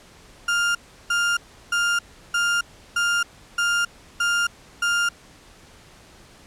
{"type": "tone bursts", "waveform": "35% pulse", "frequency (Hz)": 1403, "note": "F6", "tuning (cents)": 8, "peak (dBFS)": -17, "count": 8, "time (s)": [0.48, 5.09], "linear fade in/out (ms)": 5, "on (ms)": 270, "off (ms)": 350, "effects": ["pink hiss -49 dBFS RMS until 6.46 s", "low-pass 9000 Hz 12 dB/octave"]}